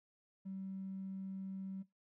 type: tone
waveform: triangle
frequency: 191.8 Hz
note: G3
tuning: 37 cents flat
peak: -38 dBFS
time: 0.45-1.83 s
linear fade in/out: 20 ms
effects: noise-tail reverb RT60 0.2 s tail -20 dB re dry + tanh soft clip ceiling -39 dBFS